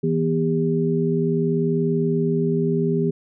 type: tone cluster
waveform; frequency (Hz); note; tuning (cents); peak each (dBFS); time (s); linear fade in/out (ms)
sine; 162.6 / 243.2 / 401; E3 / B3 / G4; -23 / -26 / +39; -21 / -24 / -22; 0.03-3.11; 10
effects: none